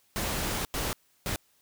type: noise bursts at uneven times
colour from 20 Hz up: pink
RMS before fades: -31 dBFS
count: 3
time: 0.16-0.65 / 0.74-0.93 / 1.26-1.36 s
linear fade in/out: 0 ms
effects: white hiss -67 dBFS RMS until 1.61 s